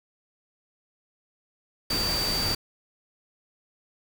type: tone in noise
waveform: sine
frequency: 4636 Hz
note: D8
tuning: 23 cents flat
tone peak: -26 dBFS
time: 1.9-2.55 s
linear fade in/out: 5 ms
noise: pink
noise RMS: -30 dBFS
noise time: 1.9-2.55 s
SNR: +1 dB
effects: none